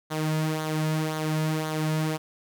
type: tone with flanger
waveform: sawtooth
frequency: 156.1 Hz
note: D#3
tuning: 6 cents sharp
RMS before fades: -27 dBFS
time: 0.1-2.18 s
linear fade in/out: 20 ms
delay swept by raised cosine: 0.38 to 2.68 ms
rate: 1.9 Hz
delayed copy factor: -0.55
effects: none